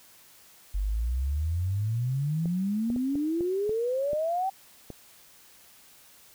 sine exponential sweep, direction up, 46.25 to 784 Hz, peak -25 dBFS, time 0.74-4.5 s, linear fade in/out 10 ms
clicks, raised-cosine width 2 ms, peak -25 dBFS, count 8, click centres 2.457 / 2.902 / 2.962 / 3.155 / 3.408 / 3.694 / 4.132 / 4.903 s
effects white hiss -55 dBFS RMS until 6.34 s

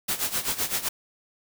white noise with tremolo, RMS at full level -25 dBFS, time 0.08-0.89 s, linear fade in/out 10 ms, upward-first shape sine, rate 7.8 Hz, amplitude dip 80%, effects none

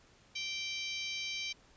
harmonic tone, 780 Hz, G5, 9 cents flat, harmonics 3 / 4 / 5 / 6 / 7 / 8, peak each -40 / -42 / -44 / -46 / -47 / -48 dBFS, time 0.35-1.53 s, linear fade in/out 10 ms, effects pink hiss -63 dBFS RMS until 1.76 s + resampled to 16000 Hz

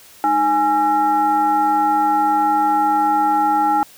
sine tone with frequency modulation, 830.6 Hz, G#5, in tune, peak -13 dBFS, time 0.24-3.83 s, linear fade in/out 0 ms, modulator 521 Hz, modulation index 0.69, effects white hiss -45 dBFS RMS until 3.97 s

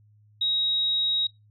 sine tone, 3800 Hz, A#7, 33 cents sharp, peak -22 dBFS, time 0.41-1.27 s, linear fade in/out 5 ms, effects noise-tail reverb RT60 0.2 s tail -22 dB re dry + added 105 Hz sine -55 dBFS peak until 1.5 s

